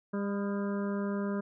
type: harmonic tone with a mistuned harmonic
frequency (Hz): 200.8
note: G3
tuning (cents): +42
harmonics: 1 / 2 / 3 / 5 / 6 / 7 / 8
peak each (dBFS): -31 / -37 / -41 / -45 / -47 / -48 / -49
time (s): 0.13-1.41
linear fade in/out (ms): 10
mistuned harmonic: 6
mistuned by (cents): +41
effects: none